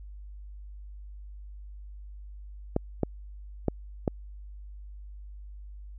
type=clicks; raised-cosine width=2 ms; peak=-11 dBFS; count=4; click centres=2.764 / 3.033 / 3.683 / 4.078 s; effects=added 50 Hz sine -41 dBFS peak until 5.98 s